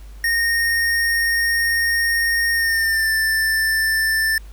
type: tone with pitch glide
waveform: square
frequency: 1849 to 1773.7 Hz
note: A#6 to A6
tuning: -15 to +13 cents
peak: -17 dBFS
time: 0.24-4.38 s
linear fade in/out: 2 ms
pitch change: -72 cents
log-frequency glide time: 2.53-3.1 s
effects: added 50 Hz sine -35 dBFS peak until 4.52 s + pink hiss -51 dBFS RMS until 4.52 s